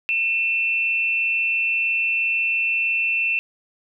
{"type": "tone pair together", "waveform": "sine", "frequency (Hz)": [2455, 2677], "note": ["D#7", "E7"], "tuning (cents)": [-24, 26], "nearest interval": "minor second", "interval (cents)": 150, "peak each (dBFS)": [-27, -19], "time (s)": [0.09, 3.39], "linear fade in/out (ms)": 0, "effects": []}